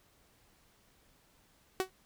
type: tone with exponential decay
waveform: sawtooth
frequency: 375.2 Hz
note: F#4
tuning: 24 cents sharp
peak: -22 dBFS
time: 1.8-1.9 s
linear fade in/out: 0 ms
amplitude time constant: 21 ms
effects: pink hiss -67 dBFS RMS until 2.05 s